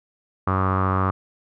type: tone with low-pass filter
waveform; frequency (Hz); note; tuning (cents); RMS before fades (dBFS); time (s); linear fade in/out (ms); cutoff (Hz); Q
sawtooth; 94.5; F#2; +37; -21; 0.47-1.11; 5; 1200; 7.5
effects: none